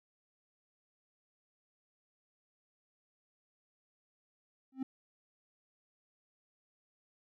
triangle tone with exponential growth, 263.5 Hz, C4, 12 cents sharp, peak -28 dBFS, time 4.72-4.83 s, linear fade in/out 5 ms, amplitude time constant 23 ms, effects none

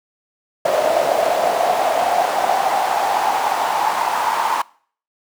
brown noise with high-pass filter sweep, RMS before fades -18 dBFS, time 0.65-4.62 s, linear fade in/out 5 ms, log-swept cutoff 610 to 950 Hz, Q 6.6, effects noise-tail reverb RT60 0.5 s tail -23 dB re dry

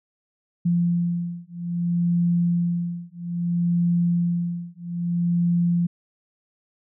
sine beating tone pair, 172.5 / 173.11 Hz, F3 / F3, -21 / -15 cents, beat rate 0.61 Hz, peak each -23 dBFS, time 0.65-5.87 s, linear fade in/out 10 ms, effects none

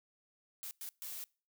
blue noise bursts at uneven times, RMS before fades -44 dBFS, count 3, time 0.63-0.71 / 0.81-0.89 / 1.02-1.24 s, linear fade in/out 0 ms, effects noise-tail reverb RT60 0.4 s tail -26 dB re dry

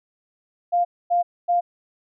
sine tone bursts, 700 Hz, F5, 4 cents sharp, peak -16 dBFS, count 3, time 0.72-1.61 s, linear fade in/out 20 ms, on 130 ms, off 250 ms, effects none

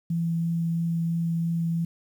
sine tone with vibrato, 167.1 Hz, E3, 24 cents sharp, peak -23 dBFS, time 0.1-1.85 s, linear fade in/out 5 ms, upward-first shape triangle, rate 3 Hz, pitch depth 9 cents each way, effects 9-bit

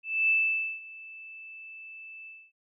sine tone with ADSR envelope, 2637 Hz, E7, in tune, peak -20 dBFS, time 0.03-2.52 s, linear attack 260 ms, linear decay 510 ms, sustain -22 dB, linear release 250 ms, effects none

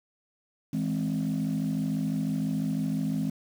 sine chord, E augmented, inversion none, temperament equal with one note detuned, 161.7 / 207.7 / 261.6 Hz, E3 / G#3 / B#3, -33 / 0 / 0 cents, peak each -29 dBFS, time 0.73-3.3 s, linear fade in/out 5 ms, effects tanh soft clip ceiling -21 dBFS + 8-bit

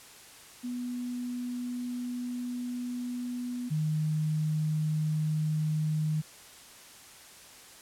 sine tone pair in turn, 245.7 / 154.46 Hz, B3 / D#3, -9 / -12 cents, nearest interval minor sixth, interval 803 cents, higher first, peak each -32 / -26 dBFS, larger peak second, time 0.63-3.7 / 3.7-6.22 s, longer first, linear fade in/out 20 ms, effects white hiss -51 dBFS RMS until 7.81 s + low-pass 11000 Hz 12 dB/octave

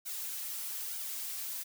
blue noise with flanger, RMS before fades -39 dBFS, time 0.05-1.64 s, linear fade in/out 20 ms, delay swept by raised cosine 1.3 to 6.9 ms, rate 1.1 Hz, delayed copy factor +0.75, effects none

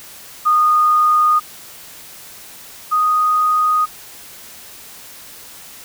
sine tone pair in turn, 1230 / 1242.9 Hz, D#6 / D#6, -20 / -2 cents, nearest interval unison, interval 18 cents, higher second, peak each -10 / -12 dBFS, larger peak first, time 0.45-1.4 / 2.91-3.86 s, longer neither, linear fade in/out 20 ms, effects white hiss -38 dBFS RMS until 5.84 s

